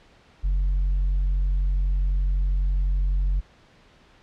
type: tone with tanh clipping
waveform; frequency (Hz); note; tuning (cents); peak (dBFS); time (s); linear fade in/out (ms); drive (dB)
sine; 45.98; F#1; -10; -20; 0.43-3.41; 20; 2
effects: pink hiss -55 dBFS RMS until 4.22 s + low-pass 4000 Hz 12 dB/octave